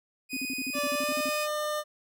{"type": "tone", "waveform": "sawtooth", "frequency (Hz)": 2489, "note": "D#7", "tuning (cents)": 0, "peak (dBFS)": -29, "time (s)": [0.29, 1.48], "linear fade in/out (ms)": 50}
{"type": "tone bursts", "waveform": "sine", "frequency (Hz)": 264.6, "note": "C4", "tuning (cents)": 20, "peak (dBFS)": -32, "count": 12, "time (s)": [0.33, 1.292], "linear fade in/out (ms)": 2, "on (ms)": 38, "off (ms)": 46}
{"type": "tone with pitch glide", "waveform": "25% pulse", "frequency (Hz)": [583, 602.2], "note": ["D5", "D5"], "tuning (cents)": [-13, 43], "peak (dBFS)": -25, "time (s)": [0.73, 1.84], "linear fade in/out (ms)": 50, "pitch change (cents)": 56, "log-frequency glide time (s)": [0.91, 1.18]}
{"effects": []}